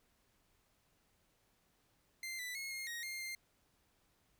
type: tone with pitch steps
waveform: sawtooth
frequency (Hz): 2087 / 1986 / 2168 / 2137 / 1880 / 2117 / 2103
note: C7 / B6 / C#7 / C7 / A#6 / C7 / C7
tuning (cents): -5 / +9 / -39 / +36 / +14 / +20 / +8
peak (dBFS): -38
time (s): 2.23-3.35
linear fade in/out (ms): 2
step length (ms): 160
effects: pink hiss -75 dBFS RMS until 4.39 s